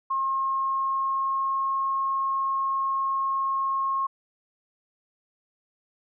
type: tone with pitch glide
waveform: sine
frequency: 1074 to 1080.8 Hz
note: C6 to C#6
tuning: +45 to -44 cents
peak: -23 dBFS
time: 0.1-4.07 s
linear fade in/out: 10 ms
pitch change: +11 cents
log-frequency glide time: 0.36-1.82 s
effects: none